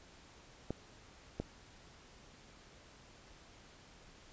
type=clicks; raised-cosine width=2 ms; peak=-23 dBFS; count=2; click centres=0.706 / 1.4 s; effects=pink hiss -59 dBFS RMS until 4.32 s + resampled to 16000 Hz